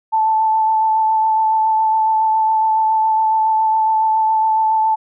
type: tone with vibrato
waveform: sine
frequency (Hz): 878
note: A5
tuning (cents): -4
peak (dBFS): -12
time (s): 0.12-4.96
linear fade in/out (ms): 20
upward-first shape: sine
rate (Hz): 7.2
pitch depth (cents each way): 14
effects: none